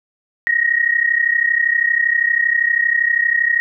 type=tone pair together; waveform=sine; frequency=1865.4 / 1898 Hz; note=A#6 / A#6; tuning=+1 / +31 cents; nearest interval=unison; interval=30 cents; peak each=-16 dBFS; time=0.47-3.6 s; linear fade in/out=0 ms; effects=none